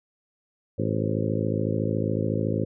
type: harmonic tone with a mistuned harmonic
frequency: 53.9 Hz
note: A1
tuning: 35 cents flat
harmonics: 2 / 3 / 4 / 5 / 6 / 7 / 8 / 9 / 10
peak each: -28 / -30 / -31 / -32 / -33 / -33 / -34 / -35 / -35 dBFS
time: 0.78-2.65 s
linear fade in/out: 10 ms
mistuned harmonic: 9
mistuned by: +56 cents
effects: none